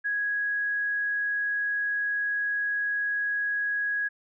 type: tone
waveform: sine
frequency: 1661.2 Hz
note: G#6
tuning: in tune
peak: -25 dBFS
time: 0.04-4.09 s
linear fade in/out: 20 ms
effects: none